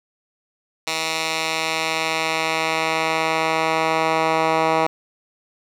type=tone with band-pass filter sweep; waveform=10% pulse; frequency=160.5 Hz; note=E3; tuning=46 cents flat; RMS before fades=-21 dBFS; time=0.87-4.87 s; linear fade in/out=2 ms; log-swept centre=4000 to 1100 Hz; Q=0.82; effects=none